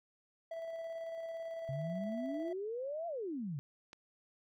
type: tone with tremolo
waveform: triangle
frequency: 659.3 Hz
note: E5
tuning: in tune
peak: -37 dBFS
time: 0.51-2.53 s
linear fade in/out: 5 ms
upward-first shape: square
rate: 18 Hz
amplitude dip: 25%
type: exponential two-way sweep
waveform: sine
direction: up then down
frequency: 132.1 to 698.5 to 132.1 Hz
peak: -37 dBFS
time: 1.69-3.59 s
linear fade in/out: 0 ms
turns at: 3.07 s
type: click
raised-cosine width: 0.2 ms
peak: -33 dBFS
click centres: 3.931 s
effects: none